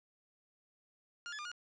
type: tone with pitch steps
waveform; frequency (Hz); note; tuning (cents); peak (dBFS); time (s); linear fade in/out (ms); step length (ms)
sawtooth; 1411 / 1713 / 1204 / 1437; F6 / A6 / D6 / F6; +17 / -47 / +43 / +49; -38; 1.26-1.516; 0; 64
effects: resampled to 16000 Hz + 11-bit